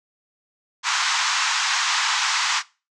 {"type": "band-pass noise", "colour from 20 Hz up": "pink", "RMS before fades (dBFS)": -22, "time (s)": [0.83, 2.63], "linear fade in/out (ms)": 50, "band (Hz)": [900, 7200], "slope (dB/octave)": 48, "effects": ["noise-tail reverb RT60 0.3 s tail -20 dB re dry"]}